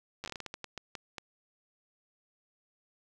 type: slowing click train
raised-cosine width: 0.2 ms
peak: -22 dBFS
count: 14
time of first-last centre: 0.24-1.182 s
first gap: 9 ms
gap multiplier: 1.31
effects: none